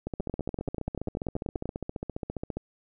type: two click trains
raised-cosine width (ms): 2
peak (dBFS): -19 / -18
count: 38 / 16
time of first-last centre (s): 0.07-2.57 / 0.2-1.656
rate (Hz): 14.8 / 10.3
effects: none